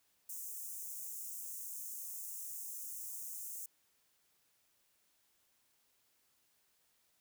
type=high-pass noise; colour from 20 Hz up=white; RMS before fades=-45 dBFS; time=0.29-3.66 s; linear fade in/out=5 ms; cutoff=6300 Hz; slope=48 dB/octave; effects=white hiss -75 dBFS RMS until 7.2 s